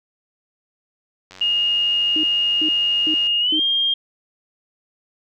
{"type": "click train", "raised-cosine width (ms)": 0.2, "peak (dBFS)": -23, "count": 184, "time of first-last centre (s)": [1.31, 3.269], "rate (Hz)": 93.4}
{"type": "tone with pitch glide", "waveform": "sine", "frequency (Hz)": [2848, 3215], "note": ["F7", "G7"], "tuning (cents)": [33, 43], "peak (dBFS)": -16, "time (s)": [1.41, 3.94], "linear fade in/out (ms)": 5, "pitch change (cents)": 210, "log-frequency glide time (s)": [3.4, 3.61]}
{"type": "tone bursts", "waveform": "sine", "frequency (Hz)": 311.1, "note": "D#4", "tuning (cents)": 0, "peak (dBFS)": -23, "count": 4, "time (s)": [2.16, 3.596], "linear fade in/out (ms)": 2, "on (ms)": 74, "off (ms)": 380}
{"effects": []}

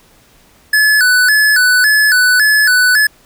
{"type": "tone with vibrato", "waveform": "square", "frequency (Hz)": 1600, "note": "G6", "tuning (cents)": 35, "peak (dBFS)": -8, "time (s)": [0.73, 3.07], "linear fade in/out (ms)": 5, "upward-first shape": "square", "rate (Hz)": 1.8, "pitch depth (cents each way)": 120, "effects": ["pink hiss -48 dBFS RMS until 3.25 s"]}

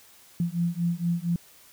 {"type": "beating tone pair", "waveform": "sine", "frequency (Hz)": [169.5, 173.8], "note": ["E3", "F3"], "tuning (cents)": [49, -8], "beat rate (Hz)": 4.3, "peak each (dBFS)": -27, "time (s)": [0.4, 1.36], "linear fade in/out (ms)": 2, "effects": ["white hiss -54 dBFS RMS until 1.72 s"]}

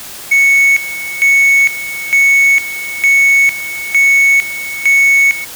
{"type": "tone with tremolo", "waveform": "triangle", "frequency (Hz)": 2214, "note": "C#7", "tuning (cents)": -3, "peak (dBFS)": -4, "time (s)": [0.31, 5.45], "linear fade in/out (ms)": 10, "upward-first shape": "square", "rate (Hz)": 1.1, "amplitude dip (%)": 80, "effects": ["white hiss -29 dBFS RMS until 5.55 s"]}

